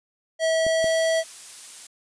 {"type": "tone with pitch glide", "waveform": "square", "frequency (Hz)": [647, 650.7], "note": ["E5", "E5"], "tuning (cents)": [-32, -23], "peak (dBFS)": -20, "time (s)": [0.39, 1.24], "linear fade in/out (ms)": 50, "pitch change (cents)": 9, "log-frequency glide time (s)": [0.53, 1.05]}
{"type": "clicks", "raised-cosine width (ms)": 2, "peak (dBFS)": -20, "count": 2, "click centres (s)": [0.666, 0.843]}
{"type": "noise", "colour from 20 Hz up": "blue", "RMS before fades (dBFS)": -38, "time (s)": [0.82, 1.87], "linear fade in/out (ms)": 5}
{"effects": ["resampled to 22050 Hz"]}